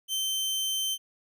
sawtooth tone, 3100 Hz, G7, 20 cents flat, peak -24 dBFS, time 0.08-0.98 s, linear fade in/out 50 ms, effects none

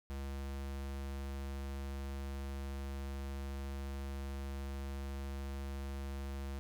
square tone, 68.7 Hz, C#2, 15 cents flat, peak -40 dBFS, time 0.1-6.59 s, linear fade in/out 0 ms, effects none

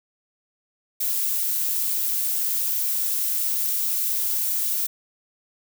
violet noise, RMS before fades -24 dBFS, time 1-4.87 s, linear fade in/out 10 ms, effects none

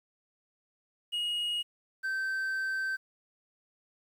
triangle tone pair in turn, 2882 / 1551.1 Hz, F#7 / G6, -46 / -19 cents, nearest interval major seventh, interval 1073 cents, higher first, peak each -28 dBFS, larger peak neither, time 1.12-1.63 / 2.03-2.97 s, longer second, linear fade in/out 20 ms, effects 10-bit

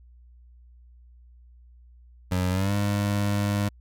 25% pulse tone with pitch glide, 91.4 to 102 Hz, F#2 to G#2, -21 to -31 cents, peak -19 dBFS, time 2.31-3.69 s, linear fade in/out 10 ms, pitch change +190 cents, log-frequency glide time 2.5-2.74 s, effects added 60 Hz sine -49 dBFS peak until 3.8 s

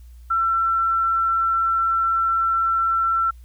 sine tone, 1346 Hz, E6, 36 cents sharp, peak -17 dBFS, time 0.3-3.31 s, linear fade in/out 10 ms, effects added 60 Hz sine -40 dBFS peak until 3.44 s + white hiss -62 dBFS RMS until 3.44 s

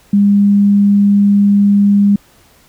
sine tone, 202.1 Hz, G#3, 47 cents flat, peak -6 dBFS, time 0.13-2.16 s, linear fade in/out 5 ms, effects pink hiss -48 dBFS RMS until 2.68 s

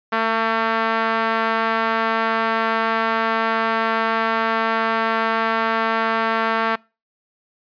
sawtooth tone with band-pass filter, 224.8 Hz, A3, 37 cents sharp, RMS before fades -20 dBFS, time 0.12-6.76 s, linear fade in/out 10 ms, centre 1300 Hz, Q 1.4, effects noise-tail reverb RT60 0.3 s tail -24 dB re dry + resampled to 11025 Hz

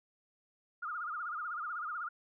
sine tone with vibrato, 1314 Hz, E6, 6 cents flat, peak -36 dBFS, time 0.82-2.09 s, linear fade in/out 10 ms, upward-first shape sine, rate 16 Hz, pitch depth 160 cents each way, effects none

